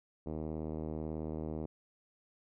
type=tone with low-pass filter; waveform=5% pulse; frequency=78.3 Hz; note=D#2; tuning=11 cents sharp; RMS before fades=-39 dBFS; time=0.26-1.66 s; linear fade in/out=5 ms; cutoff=390 Hz; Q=0.85; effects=none